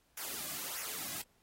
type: noise with flanger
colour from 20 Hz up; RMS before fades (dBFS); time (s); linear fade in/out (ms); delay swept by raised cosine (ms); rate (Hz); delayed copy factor
white; -41; 0.17-1.22; 5; 0.23 to 2.23; 1.6; -0.75
effects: pink hiss -72 dBFS RMS until 1.42 s + AAC 48 kbps